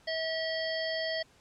harmonic tone, 645 Hz, E5, 38 cents flat, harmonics 1 / 3 / 5 / 7 / 8, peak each -33 / -36 / -40 / -39 / -43 dBFS, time 0.07-1.23 s, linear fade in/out 10 ms, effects pink hiss -62 dBFS RMS until 1.4 s + low-pass 8000 Hz 12 dB/octave

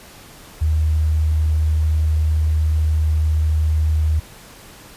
sine tone, 77.8 Hz, D#2, in tune, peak -14 dBFS, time 0.61-4.2 s, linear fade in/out 10 ms, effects pink hiss -42 dBFS RMS until 4.96 s + resampled to 32000 Hz

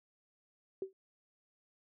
sine tone with exponential decay, 383.7 Hz, G4, 37 cents flat, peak -31 dBFS, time 0.82-0.93 s, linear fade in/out 2 ms, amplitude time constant 23 ms, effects none

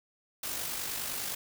white noise with amplitude modulation, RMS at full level -34 dBFS, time 0.43-1.35 s, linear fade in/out 5 ms, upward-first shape sine, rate 49.7 Hz, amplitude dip 40%, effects none

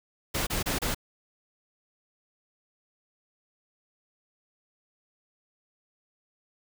pink noise bursts, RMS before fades -29 dBFS, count 4, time 0.34-0.947 s, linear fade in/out 10 ms, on 130 ms, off 29 ms, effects none

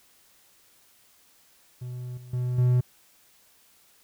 triangle tone with level steps, 124.4 Hz, B2, 13 cents sharp, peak -31 / -40 / -23 / -16 dBFS, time 1.81-2.81 s, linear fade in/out 10 ms, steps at 2.17 / 2.33 / 2.58 s, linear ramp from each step 5 ms, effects white hiss -60 dBFS RMS until 4.03 s

